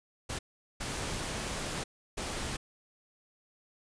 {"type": "noise bursts at uneven times", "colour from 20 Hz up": "pink", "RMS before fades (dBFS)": -36, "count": 3, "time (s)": [[0.29, 0.39], [0.8, 1.84], [2.17, 2.57]], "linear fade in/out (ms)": 10, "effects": ["resampled to 22050 Hz"]}